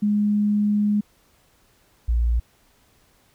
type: tone pair in turn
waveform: sine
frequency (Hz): 207.7 / 58.28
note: G#3 / A#1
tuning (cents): 0 / 0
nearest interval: octave + minor seventh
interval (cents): 2200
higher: first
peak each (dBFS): -17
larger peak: neither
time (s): 0.02-1.01 / 2.08-2.4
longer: first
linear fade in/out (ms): 10
effects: pink hiss -60 dBFS RMS until 3.34 s